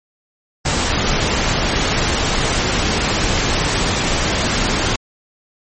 pink noise, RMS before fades -17 dBFS, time 0.65-4.96 s, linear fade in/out 5 ms, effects MP3 32 kbps

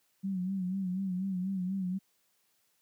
sine tone with vibrato, 187.7 Hz, F#3, 25 cents sharp, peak -30 dBFS, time 0.23-1.99 s, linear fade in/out 20 ms, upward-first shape sine, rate 4.1 Hz, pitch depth 74 cents each way, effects white hiss -73 dBFS RMS until 2.81 s + high-pass 100 Hz 12 dB/octave

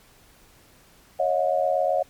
sine tone cluster, 554 / 632 / 720 Hz, C#5 / D#5 / F#5, -1 / +27 / -47 cents, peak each -24 dBFS, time 1.19-2.03 s, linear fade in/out 10 ms, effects pink hiss -55 dBFS RMS until 2.09 s + MP3 96 kbps

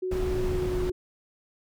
sine tone with pitch glide, 370 to 364.1 Hz, F#4 to F#4, 0 to -28 cents, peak -27 dBFS, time 0.02-0.92 s, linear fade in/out 10 ms, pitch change -28 cents, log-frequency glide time 0.21-0.78 s
brown noise, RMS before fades -30 dBFS, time 0.11-0.9 s, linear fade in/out 5 ms
effects none

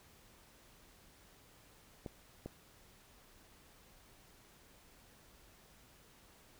clicks, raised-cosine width 2 ms, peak -29 dBFS, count 2, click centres 2.062 / 2.46 s, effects pink hiss -63 dBFS RMS until 6.59 s

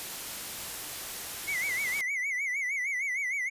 white noise, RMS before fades -38 dBFS, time 0-2.01 s, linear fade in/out 0 ms
triangle tone with vibrato, 2115 Hz, C7, 18 cents sharp, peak -27 dBFS, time 1.47-3.5 s, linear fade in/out 20 ms, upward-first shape sine, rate 6.5 Hz, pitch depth 130 cents each way
effects resampled to 32000 Hz

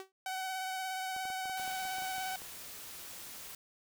sawtooth tone with exponential decay, 381.8 Hz, G4, 46 cents flat, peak -36 dBFS, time 0-0.12 s, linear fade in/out 1 ms, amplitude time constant 24 ms
sawtooth tone with vibrato, 754 Hz, F#5, 32 cents sharp, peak -32 dBFS, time 0.26-2.36 s, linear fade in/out 2 ms, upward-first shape sine, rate 17 Hz, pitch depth 20 cents each way
clicks, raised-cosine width 1 ms, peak -37 dBFS, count 12, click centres 1.164 / 1.254 / 1.302 / 1.456 / 1.497 / 1.598 / 1.678 / 1.853 / 1.984 / 2.022 / 2.182 / 2.419 s
white noise, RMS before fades -47 dBFS, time 1.57-3.55 s, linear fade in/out 2 ms
effects none

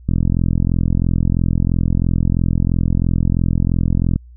click train, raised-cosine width 5 ms, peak -4 dBFS, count 176, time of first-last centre 0.09-4.16 s, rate 43 Hz, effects added 60 Hz sine -38 dBFS peak until 4.36 s

